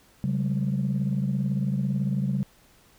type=tone cluster; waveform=sine; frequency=136.9 / 190.9 / 208.9 Hz; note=C#3 / G3 / G#3; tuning=-21 / -46 / +10 cents; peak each=-25 / -26 / -31 dBFS; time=0.24-2.43 s; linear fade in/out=0 ms; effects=tanh soft clip ceiling -17 dBFS + pink hiss -58 dBFS RMS until 2.98 s